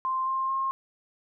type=tone with pitch steps; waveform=sine; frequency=1046.5 / 1058 / 1069.7 Hz; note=C6 / C6 / C6; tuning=0 / +19 / +38 cents; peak=-25 dBFS; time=0.05-0.71 s; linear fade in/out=0 ms; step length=220 ms; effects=none